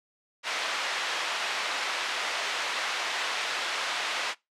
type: band-pass noise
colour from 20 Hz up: white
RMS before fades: -31 dBFS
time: 0.43-4.35 s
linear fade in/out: 50 ms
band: 670 to 3100 Hz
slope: 12 dB/octave
effects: noise-tail reverb RT60 0.2 s tail -22 dB re dry + low-pass 9000 Hz 12 dB/octave